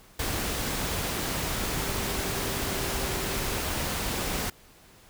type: tone in noise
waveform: sine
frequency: 392 Hz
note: G4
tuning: in tune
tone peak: -39 dBFS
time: 1.8-3.56 s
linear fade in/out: 5 ms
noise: pink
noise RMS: -30 dBFS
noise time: 0.19-4.5 s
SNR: -12 dB
effects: pink hiss -55 dBFS RMS until 5.09 s